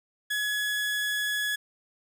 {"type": "tone", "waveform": "30% pulse", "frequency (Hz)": 1689, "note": "G#6", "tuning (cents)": 29, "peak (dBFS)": -24, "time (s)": [0.3, 1.56], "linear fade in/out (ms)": 10, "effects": []}